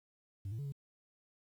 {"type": "tone with pitch steps", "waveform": "sine", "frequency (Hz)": [97.7, 111.4, 142.2, 139.7], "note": ["G2", "A2", "C#3", "C#3"], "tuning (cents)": [-5, 22, 45, 14], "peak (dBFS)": -35, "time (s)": [0.45, 0.722], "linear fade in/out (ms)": 5, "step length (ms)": 68, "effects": ["tanh soft clip ceiling -37 dBFS", "11-bit"]}